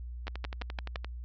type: two click trains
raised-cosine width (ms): 0.3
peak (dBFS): -20 / -23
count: 5 / 10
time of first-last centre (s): 0.28-0.958 / 0.27-1.046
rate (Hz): 5.9 / 11.6
effects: added 60 Hz sine -38 dBFS peak until 1.24 s + resampled to 16000 Hz